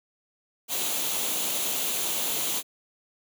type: noise with comb filter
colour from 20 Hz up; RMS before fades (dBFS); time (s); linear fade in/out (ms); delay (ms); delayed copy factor
white; -28; 0.68-2.63; 50; 0.29; +0.5
effects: high-pass 200 Hz 12 dB/octave